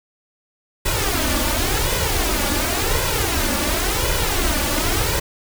pink noise with flanger, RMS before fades -20 dBFS, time 0.85-5.2 s, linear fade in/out 10 ms, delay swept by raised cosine 2 to 3.5 ms, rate 0.92 Hz, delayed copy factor +0.7, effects none

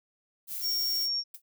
violet noise, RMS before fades -36 dBFS, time 0.47-1.09 s, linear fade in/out 50 ms
sine tone, 5530 Hz, F8, 18 cents flat, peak -27 dBFS, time 0.61-1.24 s, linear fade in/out 50 ms
violet noise with exponential decay, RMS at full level -37 dBFS, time 1.34-1.42 s, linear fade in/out 5 ms, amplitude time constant 17 ms
effects none

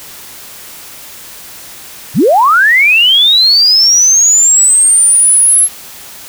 sine linear sweep, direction up, 89 to 11175 Hz, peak -4 dBFS, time 2.14-5.69 s, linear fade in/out 50 ms, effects white hiss -31 dBFS RMS until 6.28 s

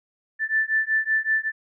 sine beating tone pair, 1760 / 1765.3 Hz, A6 / A6, 0 / +5 cents, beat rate 5.3 Hz, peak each -23 dBFS, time 0.39-1.52 s, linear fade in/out 50 ms, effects none

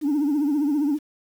sine tone with vibrato, 291.7 Hz, D4, 12 cents flat, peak -17 dBFS, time 0.01-0.99 s, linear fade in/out 50 ms, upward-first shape triangle, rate 15 Hz, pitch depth 130 cents each way, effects tanh soft clip ceiling -17 dBFS + 8-bit

